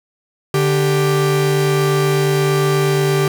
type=tone pair together; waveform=45% pulse; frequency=146.83 / 392 Hz; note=D3 / G4; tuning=0 / 0 cents; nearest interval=octave + perfect fourth; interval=1700 cents; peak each=-16 dBFS; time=0.54-3.28 s; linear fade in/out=2 ms; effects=none